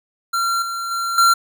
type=tone with level steps; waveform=square; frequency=1370 Hz; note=F6; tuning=34 cents flat; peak=-18 / -24 / -21 / -11 dBFS; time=0.33-1.34 s; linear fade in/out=10 ms; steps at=0.62 / 0.91 / 1.18 s; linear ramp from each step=2 ms; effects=none